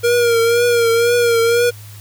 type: tone with vibrato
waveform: square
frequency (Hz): 470.2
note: A#4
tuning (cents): +15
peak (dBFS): -12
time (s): 0.03-1.71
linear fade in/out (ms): 20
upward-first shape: triangle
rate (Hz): 2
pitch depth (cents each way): 53
effects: added 104 Hz sine -34 dBFS peak until 2 s + white hiss -42 dBFS RMS until 2 s